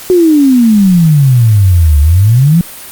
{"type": "exponential two-way sweep", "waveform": "sine", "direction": "down then up", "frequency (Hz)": [373.2, 70.7, 178.6], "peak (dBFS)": -3, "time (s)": [0.1, 2.61], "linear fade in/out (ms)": 0, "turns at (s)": 2, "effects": ["white hiss -28 dBFS RMS until 2.91 s", "Opus 48 kbps"]}